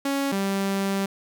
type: tone pair in turn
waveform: sawtooth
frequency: 277.2 / 196.01 Hz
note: C#4 / G3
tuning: 0 / 0 cents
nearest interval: tritone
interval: 600 cents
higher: first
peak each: -19 dBFS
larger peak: neither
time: 0.05-0.32 / 0.32-1.06 s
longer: second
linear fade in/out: 5 ms
effects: none